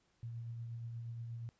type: tone with tremolo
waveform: sine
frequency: 116.54 Hz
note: A#2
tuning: in tune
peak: -40 dBFS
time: 0.23-1.49 s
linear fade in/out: 0 ms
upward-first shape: triangle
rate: 8.4 Hz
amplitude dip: 30%
effects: pink hiss -75 dBFS RMS until 1.59 s + resampled to 16000 Hz